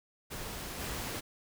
pink noise with level steps, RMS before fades -41 / -38 dBFS, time 0.3-1.21 s, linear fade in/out 20 ms, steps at 0.79 s, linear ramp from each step 20 ms, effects none

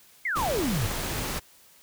sine exponential sweep, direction down, 2217 to 92.5 Hz, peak -25 dBFS, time 0.25-0.87 s, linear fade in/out 5 ms
pink noise, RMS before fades -31 dBFS, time 0.35-1.4 s, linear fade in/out 20 ms
effects white hiss -56 dBFS RMS until 1.82 s

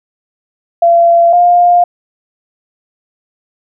sine tone pair in turn, 682 / 704.4 Hz, F5 / F5, -41 / +15 cents, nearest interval minor second, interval 56 cents, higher second, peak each -4 dBFS, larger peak neither, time 0.82-1.33 / 1.33-1.84 s, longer neither, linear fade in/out 5 ms, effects none

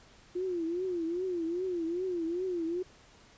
sine tone with vibrato, 350 Hz, F4, 4 cents sharp, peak -30 dBFS, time 0.35-2.83 s, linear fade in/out 10 ms, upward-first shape triangle, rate 2.5 Hz, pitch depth 150 cents each way, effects pink hiss -58 dBFS RMS until 3.37 s + resampled to 16000 Hz

